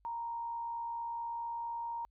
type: tone with frequency modulation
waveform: sine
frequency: 932.3 Hz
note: A#5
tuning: in tune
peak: -36 dBFS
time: 0.05-2.05 s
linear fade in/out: 0 ms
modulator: 64.3 Hz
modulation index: 0.22
effects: added 50 Hz sine -67 dBFS peak until 2.1 s